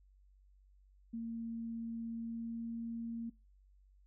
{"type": "tone with pitch glide", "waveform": "sine", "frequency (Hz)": [229.2, 230.7], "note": ["A#3", "A#3"], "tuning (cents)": [-29, -18], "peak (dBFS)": -38, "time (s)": [1.13, 3.3], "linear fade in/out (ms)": 10, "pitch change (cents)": 11, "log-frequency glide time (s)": [2.15, 2.78], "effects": ["noise-tail reverb RT60 0.3 s tail -23 dB re dry", "added 48 Hz sine -62 dBFS peak until 4.06 s"]}